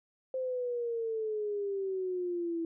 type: exponential sweep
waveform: sine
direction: down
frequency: 523.3 to 328.9 Hz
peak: -31 dBFS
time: 0.34-2.65 s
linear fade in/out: 2 ms
effects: none